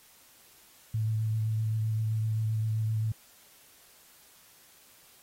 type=tone with vibrato; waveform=sine; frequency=110 Hz; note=A2; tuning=in tune; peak=-26 dBFS; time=0.94-3.12 s; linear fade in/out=5 ms; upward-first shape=sine; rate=7.7 Hz; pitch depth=16 cents each way; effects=white hiss -58 dBFS RMS until 5.22 s + AAC 48 kbps